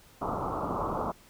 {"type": "low-pass noise", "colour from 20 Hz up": "white", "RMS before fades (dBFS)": -32, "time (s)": [0.21, 1.12], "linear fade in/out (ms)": 10, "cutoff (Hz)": 1300, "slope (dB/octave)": 96, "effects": ["pink hiss -57 dBFS RMS until 1.29 s"]}